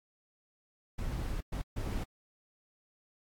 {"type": "noise bursts at uneven times", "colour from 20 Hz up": "brown", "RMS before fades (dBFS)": -35, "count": 3, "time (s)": [[0.98, 1.41], [1.52, 1.62], [1.76, 2.04]], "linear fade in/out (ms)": 10, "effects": ["AAC 64 kbps"]}